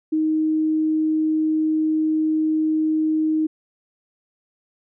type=tone; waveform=sine; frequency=312.8 Hz; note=D#4; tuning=9 cents sharp; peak=-17 dBFS; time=0.12-3.47 s; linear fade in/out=10 ms; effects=none